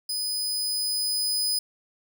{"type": "tone with level ramp", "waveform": "sawtooth", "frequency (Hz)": 5000, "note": "D#8", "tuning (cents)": 8, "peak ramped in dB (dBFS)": [-24, -20], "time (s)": [0.09, 1.59], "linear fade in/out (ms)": 5, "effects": []}